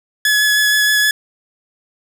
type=tone with vibrato; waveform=sawtooth; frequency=1701 Hz; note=G#6; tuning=41 cents sharp; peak=-8 dBFS; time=0.25-1.11 s; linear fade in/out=2 ms; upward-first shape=sine; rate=6.4 Hz; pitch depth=12 cents each way; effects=none